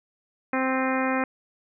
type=harmonic tone with a mistuned harmonic; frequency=261.6 Hz; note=C4; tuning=in tune; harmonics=1 / 2 / 3 / 4 / 5 / 6 / 7 / 8 / 9; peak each=-26 / -29 / -31 / -32 / -33 / -34 / -34 / -35 / -36 dBFS; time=0.53-1.24 s; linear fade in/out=2 ms; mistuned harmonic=9; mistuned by=+69 cents; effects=none